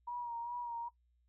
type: tone with vibrato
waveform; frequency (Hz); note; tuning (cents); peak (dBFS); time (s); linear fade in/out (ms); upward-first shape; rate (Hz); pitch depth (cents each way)
sine; 951; A#5; +34; -38; 0.07-0.89; 10; sine; 2.5; 36
effects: noise-tail reverb RT60 0.1 s tail -19 dB re dry + added 60 Hz sine -70 dBFS peak until 1.28 s